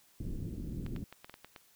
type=low-pass noise; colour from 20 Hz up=pink; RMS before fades=-39 dBFS; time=0.2-1.04 s; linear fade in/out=2 ms; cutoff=310 Hz; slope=24 dB/octave
type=clicks; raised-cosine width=0.3 ms; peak=-31 dBFS; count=8; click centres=0.864 / 0.963 / 1.126 / 1.245 / 1.296 / 1.341 / 1.446 / 1.562 s
effects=white hiss -65 dBFS RMS until 1.75 s